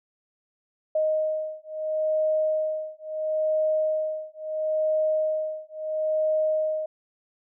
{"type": "beating tone pair", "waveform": "sine", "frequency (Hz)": [622.3, 623.04], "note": ["D#5", "D#5"], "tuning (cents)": [0, 2], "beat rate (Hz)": 0.74, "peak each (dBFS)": -26, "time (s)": [0.95, 6.86], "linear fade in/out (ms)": 5, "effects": []}